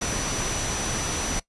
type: tone in noise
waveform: sine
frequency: 5920 Hz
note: F#8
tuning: in tune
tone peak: -31 dBFS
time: 0.01-1.4 s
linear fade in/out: 10 ms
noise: pink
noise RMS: -28 dBFS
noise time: 0.01-1.4 s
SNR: -6 dB
effects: noise-tail reverb RT60 0.1 s tail -19 dB re dry + resampled to 24000 Hz